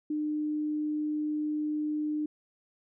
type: tone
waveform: sine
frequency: 302.2 Hz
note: D4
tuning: 50 cents sharp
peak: -28 dBFS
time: 0.1-2.26 s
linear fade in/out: 5 ms
effects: none